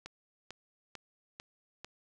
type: click train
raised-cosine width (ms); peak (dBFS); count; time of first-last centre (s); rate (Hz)
0.2; -26; 5; 0.06-1.846; 2.24
effects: none